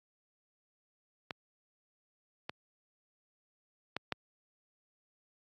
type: clicks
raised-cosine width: 0.3 ms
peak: -21 / -21 / -18 / -16 dBFS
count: 4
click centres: 1.308 / 2.495 / 3.966 / 4.123 s
effects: high-pass 100 Hz 12 dB/octave + AAC 64 kbps